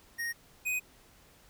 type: tone pair in turn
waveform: square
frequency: 1864.7 / 2499 Hz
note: A#6 / D#7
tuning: 0 / +7 cents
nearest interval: perfect fourth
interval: 507 cents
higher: second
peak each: -33 / -30 dBFS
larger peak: second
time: 0.18-0.33 / 0.65-0.8 s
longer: neither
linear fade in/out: 20 ms
effects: pink hiss -60 dBFS RMS until 1.49 s